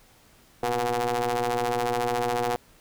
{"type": "ring-modulated tone", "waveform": "sawtooth", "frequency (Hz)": 119.4, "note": "A#2", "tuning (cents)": 42, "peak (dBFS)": -17, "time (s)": [0.63, 2.56], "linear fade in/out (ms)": 0, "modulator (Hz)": 604, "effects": ["pink hiss -57 dBFS RMS until 2.8 s"]}